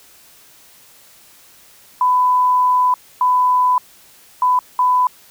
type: tone bursts at uneven times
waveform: sine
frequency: 1000 Hz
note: B5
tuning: 21 cents sharp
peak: -11 dBFS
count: 4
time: 2.01-2.94 / 3.21-3.78 / 4.42-4.59 / 4.79-5.07 s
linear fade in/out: 2 ms
effects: white hiss -47 dBFS RMS until 5.3 s